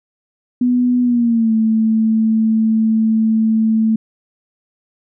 sine tone with pitch glide, 246.9 to 221.2 Hz, B3 to A3, 0 to +9 cents, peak -11 dBFS, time 0.61-3.96 s, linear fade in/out 5 ms, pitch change -191 cents, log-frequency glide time 1.02-1.53 s, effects none

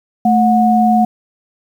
sine tone pair together, 220 / 729 Hz, A3 / F#5, 0 / -26 cents, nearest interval octave + major sixth, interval 2074 cents, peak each -11 dBFS, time 0.25-1.05 s, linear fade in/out 5 ms, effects 7-bit

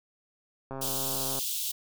click train, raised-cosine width 1 ms, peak -24 dBFS, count 92, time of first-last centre 0.71-1.389 s, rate 134 Hz
white high-pass noise, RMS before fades -32 dBFS, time 0.81-1.72 s, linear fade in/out 10 ms, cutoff 2900 Hz, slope 48 dB/octave
effects none

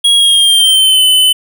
square tone with pitch glide, 3300 to 3026 Hz, G#7 to F#7, -12 to +38 cents, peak -6 dBFS, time 0.04-1.33 s, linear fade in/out 10 ms, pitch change -150 cents, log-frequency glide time 0.17-1.04 s, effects none

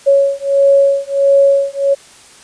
sine beating tone pair, 554.4 / 555.9 Hz, C#5 / C#5, 0 / +5 cents, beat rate 1.5 Hz, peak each -11 dBFS, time 0.06-1.95 s, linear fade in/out 20 ms, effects white hiss -41 dBFS RMS until 2.43 s + resampled to 22050 Hz

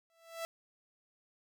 sawtooth tone with exponential growth, 662 Hz, E5, 7 cents sharp, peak -31 dBFS, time 0.1-0.45 s, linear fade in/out 0 ms, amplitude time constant 76 ms, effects none

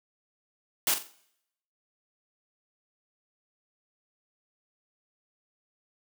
white noise with echo, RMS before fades -25 dBFS, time 0.87-0.94 s, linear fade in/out 2 ms, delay 44 ms, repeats 4, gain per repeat -9 dB, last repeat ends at 1.116 s, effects noise-tail reverb RT60 0.8 s tail -21 dB re dry + high-pass 150 Hz 12 dB/octave

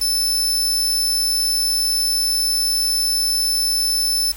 sawtooth tone, 5274 Hz, E8, in tune, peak -14 dBFS, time 0.01-4.32 s, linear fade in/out 5 ms, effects added 50 Hz sine -36 dBFS peak until 4.36 s + white hiss -39 dBFS RMS until 4.36 s

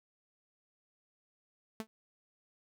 sawtooth tone with exponential decay, 220.1 Hz, A3, 1 cent sharp, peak -30 dBFS, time 1.8-1.87 s, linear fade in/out 0 ms, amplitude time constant 15 ms, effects none

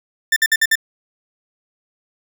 40% pulse tone bursts, 1785 Hz, A6, 24 cents sharp, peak -11 dBFS, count 5, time 0.32-0.755 s, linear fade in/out 5 ms, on 43 ms, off 55 ms, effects 8-bit

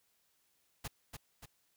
pink noise with echo, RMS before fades -41 dBFS, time 0.84-0.88 s, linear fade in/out 10 ms, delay 290 ms, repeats 2, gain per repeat -5 dB, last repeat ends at 1.46 s, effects white hiss -75 dBFS RMS until 1.76 s

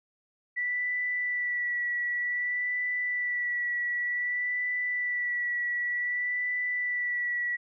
sine tone with vibrato, 1960 Hz, B6, 14 cents flat, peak -27 dBFS, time 0.56-7.57 s, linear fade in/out 20 ms, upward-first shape sine, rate 0.54 Hz, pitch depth 20 cents each way, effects none

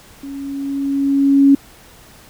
sine tone with level ramp, 277.2 Hz, C#4, in tune, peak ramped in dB -27 to -5 dBFS, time 0.23-1.55 s, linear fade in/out 5 ms, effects pink hiss -44 dBFS RMS until 2.29 s

